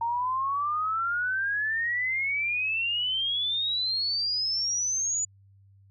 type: exponential sweep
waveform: sine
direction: up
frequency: 915 to 6990 Hz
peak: -25 dBFS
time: 0.01-5.25 s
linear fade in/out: 5 ms
effects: added 98 Hz sine -54 dBFS peak until 5.9 s